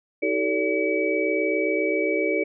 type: tone cluster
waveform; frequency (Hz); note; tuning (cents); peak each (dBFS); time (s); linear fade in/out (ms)
sine; 318.2 / 385.8 / 445.1 / 574 / 2285; D#4 / G4 / A4 / D5 / D7; +39 / -28 / +20 / -40 / -48; -27; 0.22-2.44; 10
effects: none